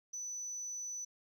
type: tone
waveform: sine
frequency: 5980 Hz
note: F#8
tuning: 17 cents sharp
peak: -37 dBFS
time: 0.13-1.05 s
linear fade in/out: 10 ms
effects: tanh soft clip ceiling -38 dBFS + 13-bit